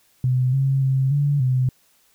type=tone with pitch steps; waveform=sine; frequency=127.3 / 135.4 / 133.2 / 143.7 / 128.3 Hz; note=C3 / C#3 / C3 / D3 / C3; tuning=-47 / -40 / +31 / -37 / -34 cents; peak=-16 dBFS; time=0.24-1.69 s; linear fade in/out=2 ms; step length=290 ms; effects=white hiss -60 dBFS RMS until 2.14 s